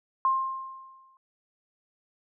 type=tone with exponential decay; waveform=sine; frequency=1059 Hz; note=C6; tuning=21 cents sharp; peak=-19 dBFS; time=0.25-1.17 s; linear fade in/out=1 ms; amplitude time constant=200 ms; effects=none